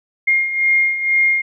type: beating tone pair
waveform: sine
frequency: 2127 / 2129.1 Hz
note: C7 / C7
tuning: +28 / +30 cents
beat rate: 2.1 Hz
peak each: -20 / -14 dBFS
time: 0.27-1.42 s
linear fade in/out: 10 ms
effects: none